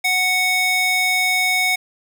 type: tone with high-pass filter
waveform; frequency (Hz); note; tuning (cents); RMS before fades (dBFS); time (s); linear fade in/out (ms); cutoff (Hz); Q
square; 740; F#5; 0; -18; 0.04-1.76; 10; 1600; 4.5
effects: none